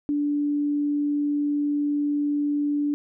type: tone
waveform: sine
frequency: 291.3 Hz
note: D4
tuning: 14 cents flat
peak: -21 dBFS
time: 0.09-2.94 s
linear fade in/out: 0 ms
effects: none